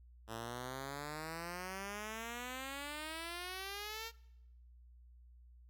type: exponential sweep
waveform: 5% pulse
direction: up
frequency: 110 to 463 Hz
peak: -31 dBFS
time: 0.27-4.12 s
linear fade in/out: 50 ms
effects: noise-tail reverb RT60 0.9 s tail -23 dB re dry + added 60 Hz sine -57 dBFS peak until 5.69 s

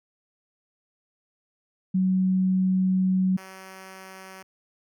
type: tone pair in turn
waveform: sine / 5% pulse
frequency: 186.9 / 189.62 Hz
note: F#3 / F#3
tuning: +18 / +43 cents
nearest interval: unison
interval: 25 cents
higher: second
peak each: -19 / -30 dBFS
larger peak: first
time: 1.94-3.37 / 3.37-4.43 s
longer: first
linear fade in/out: 10 ms
effects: none

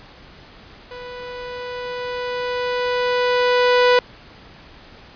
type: tone with level ramp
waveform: sawtooth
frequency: 493.9 Hz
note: B4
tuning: in tune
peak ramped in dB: -29 to -7 dBFS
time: 0.91-3.99 s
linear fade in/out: 2 ms
effects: pink hiss -44 dBFS RMS until 5.15 s + resampled to 11025 Hz

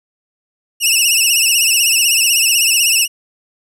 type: tone with vibrato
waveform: 15% pulse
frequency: 2744 Hz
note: F7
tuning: 31 cents flat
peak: -3 dBFS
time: 0.8-3.08 s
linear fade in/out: 50 ms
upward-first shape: sine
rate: 16 Hz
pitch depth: 100 cents each way
effects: none

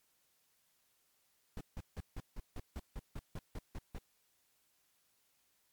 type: noise bursts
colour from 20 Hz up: brown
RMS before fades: -42 dBFS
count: 13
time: 1.57-3.984 s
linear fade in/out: 2 ms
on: 38 ms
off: 160 ms
effects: white hiss -75 dBFS RMS until 5.72 s + MP3 96 kbps

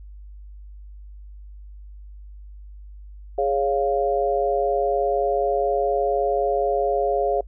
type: chord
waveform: sine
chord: Db major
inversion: second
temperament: equal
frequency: 415.3 / 554.4 / 698.5 Hz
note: Ab4 / Db5 / F5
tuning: 0 / 0 / 0 cents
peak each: -23 dBFS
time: 3.38-7.41 s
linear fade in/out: 5 ms
effects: noise-tail reverb RT60 0.1 s tail -26 dB re dry + added 50 Hz sine -38 dBFS peak until 7.47 s

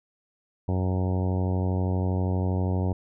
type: harmonic tone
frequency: 92.5 Hz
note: F#2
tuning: in tune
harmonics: 1 / 2 / 3 / 4 / 5 / 6 / 7 / 8 / 9 / 10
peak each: -24 / -30 / -34 / -36 / -38 / -40 / -41 / -42 / -43 / -44 dBFS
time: 0.68-2.93 s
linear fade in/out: 5 ms
effects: none

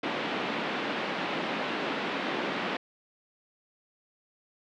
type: band-pass noise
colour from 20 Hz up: pink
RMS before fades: -32 dBFS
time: 0.03-2.77 s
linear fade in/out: 5 ms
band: 210 to 3400 Hz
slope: 24 dB/octave
effects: none

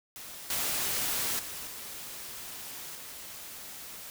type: noise with level steps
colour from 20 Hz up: white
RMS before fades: -44 / -31 / -40 / -42 / -44 dBFS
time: 0.16-4.1 s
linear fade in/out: 0 ms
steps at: 0.5 / 1.39 / 1.67 / 2.95 s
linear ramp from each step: 2 ms
effects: none

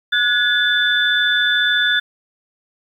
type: tone cluster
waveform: sine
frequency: 1462 / 1696 / 3518 Hz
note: F#6 / G#6 / A7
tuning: -21 / +36 / -1 cents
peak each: -18 dBFS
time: 0.12-2 s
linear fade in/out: 10 ms
effects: 8-bit

